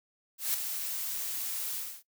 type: noise with ADSR envelope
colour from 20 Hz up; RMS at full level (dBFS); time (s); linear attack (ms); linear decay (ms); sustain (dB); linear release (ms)
blue; -28; 0.38-2.03; 160; 7; -7; 280
effects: noise-tail reverb RT60 0.1 s tail -19 dB re dry